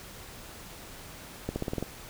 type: accelerating click train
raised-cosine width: 2 ms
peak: -17 dBFS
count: 7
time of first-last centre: 1.49-1.826 s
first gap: 70 ms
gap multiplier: 0.91
effects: pink hiss -46 dBFS RMS until 2.09 s